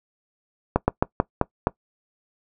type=slowing click train; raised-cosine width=1 ms; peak=-3 dBFS; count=6; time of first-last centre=0.76-1.671 s; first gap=120 ms; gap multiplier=1.21; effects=noise-tail reverb RT60 0.1 s tail -21 dB re dry